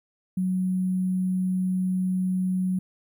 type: tone with sample-and-hold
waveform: sine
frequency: 185 Hz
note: F#3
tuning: in tune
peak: -22 dBFS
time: 0.37-2.79 s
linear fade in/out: 5 ms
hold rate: 11025 Hz
effects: none